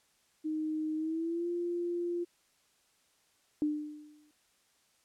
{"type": "tone with pitch glide", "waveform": "sine", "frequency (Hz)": [311.1, 347.2], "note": ["D#4", "F4"], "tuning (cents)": [0, -10], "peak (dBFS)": -31, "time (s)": [0.44, 2.25], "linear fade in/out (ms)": 20, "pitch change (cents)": 190, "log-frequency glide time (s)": [0.96, 1.48]}
{"type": "tone with exponential decay", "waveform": "sine", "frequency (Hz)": 300, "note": "D4", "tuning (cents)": 37, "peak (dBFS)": -25, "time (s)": [3.62, 4.31], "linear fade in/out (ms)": 1, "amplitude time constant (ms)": 150}
{"effects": ["white hiss -70 dBFS RMS until 5.04 s", "low-pass 10000 Hz 12 dB/octave"]}